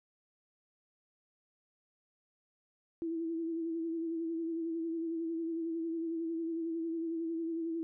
sine tone with vibrato, 329.6 Hz, E4, in tune, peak -33 dBFS, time 3.02-7.83 s, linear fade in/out 0 ms, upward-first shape sine, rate 11 Hz, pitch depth 35 cents each way, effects none

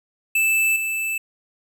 square tone with level steps, 2637 Hz, E7, in tune, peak -17 / -23 dBFS, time 0.35-1.18 s, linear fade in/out 5 ms, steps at 0.76 s, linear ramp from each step 2 ms, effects none

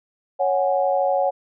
sine chord, C# suspended fourth, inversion none, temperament just, 554.4 / 739.2 / 831.5 Hz, C#5 / F#5 / G#5, 0 / -2 / +2 cents, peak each -20 / -21 / -26 dBFS, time 0.39-1.31 s, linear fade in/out 20 ms, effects none

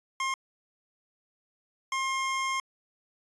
25% pulse tone bursts at uneven times, 1066 Hz, C6, 32 cents sharp, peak -24 dBFS, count 2, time 0.2-0.34 / 1.92-2.6 s, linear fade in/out 2 ms, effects resampled to 22050 Hz

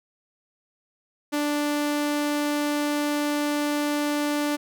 sawtooth tone, 293.7 Hz, D4, in tune, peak -19 dBFS, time 1.32-4.57 s, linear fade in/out 20 ms, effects none

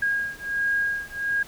sine beating tone pair, 1631 / 1632.4 Hz, G#6 / G#6, -32 / -30 cents, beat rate 1.4 Hz, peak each -26 dBFS, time 0.02-1.43 s, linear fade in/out 5 ms, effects pink hiss -46 dBFS RMS until 1.47 s

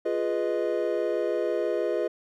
triangle chord, F half-diminished seventh, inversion none, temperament equal, 349.2 / 415.3 / 493.9 / 622.3 Hz, F4 / Ab4 / Cb5 / Eb5, 0 / 0 / 0 / 0 cents, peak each -28 dBFS, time 0.05-2.08 s, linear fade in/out 10 ms, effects none

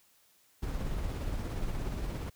brown noise with tremolo, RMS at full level -33 dBFS, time 0.62-2.3 s, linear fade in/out 10 ms, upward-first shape triangle, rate 17 Hz, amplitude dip 35%, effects white hiss -66 dBFS RMS until 2.35 s

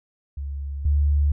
sine tone pair in turn, 70.2 / 72.59 Hz, C#2 / D2, +22 / -20 cents, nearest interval minor second, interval 58 cents, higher second, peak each -27 / -16 dBFS, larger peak second, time 0.37-0.85 / 0.85-1.32 s, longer first, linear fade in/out 5 ms, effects none

